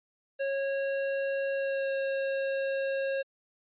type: tone with pitch glide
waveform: square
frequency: 548 to 543 Hz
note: C#5 to C#5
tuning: -20 to -36 cents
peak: -29 dBFS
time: 0.39-3.23 s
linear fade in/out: 20 ms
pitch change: -16 cents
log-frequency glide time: 1.54-1.92 s
effects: resampled to 8000 Hz